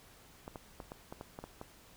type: clicks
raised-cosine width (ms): 1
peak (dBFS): -29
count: 9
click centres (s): 0.479 / 0.558 / 0.802 / 0.919 / 1.125 / 1.211 / 1.389 / 1.44 / 1.614
effects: pink hiss -59 dBFS RMS until 1.96 s